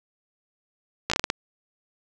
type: slowing click train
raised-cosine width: 0.2 ms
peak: -5 dBFS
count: 7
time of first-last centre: 1.1-1.301 s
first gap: 15 ms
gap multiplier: 1.32
effects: none